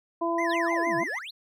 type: harmonic tone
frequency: 336.6 Hz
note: E4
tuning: 36 cents sharp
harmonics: 1 / 2 / 3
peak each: -28 / -29 / -29 dBFS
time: 0.21-1.04 s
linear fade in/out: 10 ms
type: tone with vibrato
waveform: triangle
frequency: 1880 Hz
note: A#6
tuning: 14 cents sharp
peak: -28 dBFS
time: 0.38-1.19 s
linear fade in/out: 5 ms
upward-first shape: sine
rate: 6.5 Hz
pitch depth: 190 cents each way
type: exponential two-way sweep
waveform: triangle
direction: down then up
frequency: 4435 to 132.5 to 4435 Hz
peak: -35 dBFS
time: 0.49-1.31 s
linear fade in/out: 10 ms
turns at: 0.98 s
effects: none